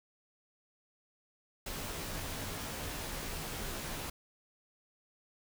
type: noise with comb filter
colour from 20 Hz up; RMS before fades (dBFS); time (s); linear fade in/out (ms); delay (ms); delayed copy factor
pink; -40; 1.66-4.1; 5; 16; -0.55
effects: none